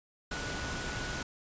sine tone in noise, 1470 Hz, F#6, 12 cents flat, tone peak -41 dBFS, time 0.31-1.23 s, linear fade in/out 5 ms, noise pink, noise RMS -37 dBFS, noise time 0.31-1.23 s, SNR -7 dB, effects resampled to 16000 Hz

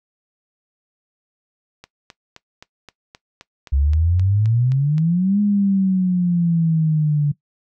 click train, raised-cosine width 0.2 ms, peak -21 dBFS, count 13, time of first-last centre 1.84-4.981 s, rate 3.82 Hz
sine exponential two-way sweep, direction up then down, 66.4 to 207.7 to 144.4 Hz, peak -14 dBFS, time 3.72-7.32 s, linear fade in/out 10 ms, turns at 5.4 s
effects noise-tail reverb RT60 0.1 s tail -18 dB re dry

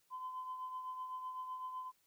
sine tone with tremolo, 1022 Hz, C6, 41 cents flat, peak -38 dBFS, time 0.1-1.92 s, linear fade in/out 50 ms, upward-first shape triangle, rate 7.9 Hz, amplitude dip 55%, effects tanh soft clip ceiling -36 dBFS + white hiss -75 dBFS RMS until 2.06 s

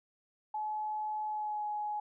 sine tone with pitch glide, 854 to 839.8 Hz, G#5 to G#5, +48 to +19 cents, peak -33 dBFS, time 0.54-2 s, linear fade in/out 5 ms, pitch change -29 cents, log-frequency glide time 1.27-1.65 s, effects none

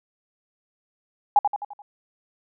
sine tone with echo, 822 Hz, G#5, 18 cents flat, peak -11 dBFS, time 1.36-1.39 s, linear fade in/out 2 ms, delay 86 ms, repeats 5, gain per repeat -6 dB, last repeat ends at 1.82 s, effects none

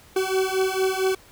40% pulse beating tone pair, 376.9 / 381.3 Hz, F#4 / G4, +32 / -48 cents, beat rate 4.4 Hz, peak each -23 dBFS, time 0.16-1.15 s, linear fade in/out 5 ms, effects pink hiss -51 dBFS RMS until 1.31 s

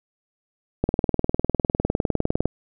click train, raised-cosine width 2 ms, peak -6 dBFS, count 33, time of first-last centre 0.84-2.456 s, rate 19.8 Hz, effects none

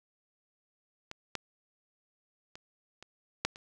clicks, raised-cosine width 0.2 ms, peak -23 / -16 / -28 / -30 / -10 / -30 dBFS, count 6, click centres 1.114 / 1.353 / 2.555 / 3.026 / 3.45 / 3.559 s, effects none

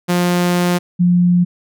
sawtooth / sine tone pair in turn, 176.8 / 176.8 Hz, F3 / F3, +22 / +22 cents, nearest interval unison, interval 0 cents, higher neither, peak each -9 dBFS, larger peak neither, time 0.08-0.79 / 0.99-1.45 s, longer first, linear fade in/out 20 ms, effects none

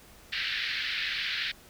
pink band-pass noise, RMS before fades -32 dBFS, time 0.32-1.52 s, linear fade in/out 10 ms, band 1600 to 4500 Hz, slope 48 dB/octave, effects pink hiss -54 dBFS RMS until 1.69 s

